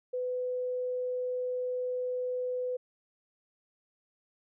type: tone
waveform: sine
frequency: 501 Hz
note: B4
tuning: 25 cents sharp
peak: -30 dBFS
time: 0.13-2.77 s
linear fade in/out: 10 ms
effects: none